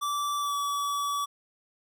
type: tone with pitch glide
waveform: square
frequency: 1163 to 1144.3 Hz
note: D6 to D6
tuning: -17 to -45 cents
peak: -28 dBFS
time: 0.01-1.26 s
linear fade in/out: 20 ms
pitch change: -28 cents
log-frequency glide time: 0.39-0.55 s
effects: none